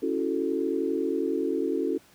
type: chord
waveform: sine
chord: F# minor seventh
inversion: second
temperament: equal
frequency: 277.2 / 329.6 / 370 / 440 Hz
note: C#4 / E4 / F#4 / A4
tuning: 0 / 0 / 0 / 0 cents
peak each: -30 dBFS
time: 0.02-1.98 s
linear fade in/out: 10 ms
effects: pink hiss -57 dBFS RMS until 2.14 s + high-pass 80 Hz 12 dB/octave